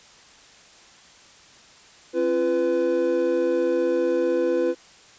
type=tone cluster; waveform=triangle; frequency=267.9 / 343.3 / 499 Hz; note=C4 / F4 / B4; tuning=+41 / -30 / +18 cents; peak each=-28 / -21 / -20 dBFS; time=2.13-4.75 s; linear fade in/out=50 ms; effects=white hiss -50 dBFS RMS until 5.18 s + resampled to 16000 Hz